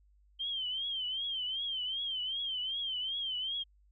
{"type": "tone with vibrato", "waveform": "sine", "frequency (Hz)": 3136, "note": "G7", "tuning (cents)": 0, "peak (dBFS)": -33, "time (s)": [0.39, 3.64], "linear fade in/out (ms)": 20, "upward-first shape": "triangle", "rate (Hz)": 2.6, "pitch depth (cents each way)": 120, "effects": ["added 50 Hz sine -62 dBFS peak until 3.91 s"]}